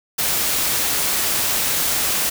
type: noise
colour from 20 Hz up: white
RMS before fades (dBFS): -20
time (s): 0.18-2.3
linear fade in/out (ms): 10
effects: none